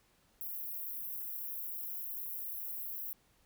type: high-pass noise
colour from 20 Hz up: white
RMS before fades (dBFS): -41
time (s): 0.41-3.13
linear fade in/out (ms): 0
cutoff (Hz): 12000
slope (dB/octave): 48
effects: pink hiss -70 dBFS RMS until 3.45 s